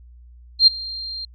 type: tone with ADSR envelope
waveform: sine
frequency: 4186 Hz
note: C8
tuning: in tune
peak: -5 dBFS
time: 0.59-1.25 s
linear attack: 81 ms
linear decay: 13 ms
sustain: -22 dB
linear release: 3 ms
effects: added 60 Hz sine -42 dBFS peak until 1.34 s + MP3 64 kbps